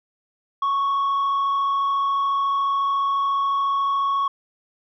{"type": "tone with frequency modulation", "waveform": "sine", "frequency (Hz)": 1108.7, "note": "C#6", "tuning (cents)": 0, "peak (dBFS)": -16, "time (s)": [0.62, 4.28], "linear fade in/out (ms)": 5, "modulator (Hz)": 34.1, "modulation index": 0.39, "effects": ["tanh soft clip ceiling -18 dBFS"]}